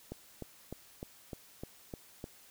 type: click train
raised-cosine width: 2 ms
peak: -27 dBFS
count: 8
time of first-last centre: 0.12-2.241 s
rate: 3.3 Hz
effects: white hiss -59 dBFS RMS until 2.5 s